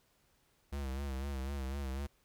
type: tone with vibrato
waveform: square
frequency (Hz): 68.1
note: C#2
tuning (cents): -30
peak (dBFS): -37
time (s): 0.72-2.07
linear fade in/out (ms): 10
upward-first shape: sine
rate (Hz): 4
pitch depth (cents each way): 75
effects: pink hiss -72 dBFS RMS until 2.24 s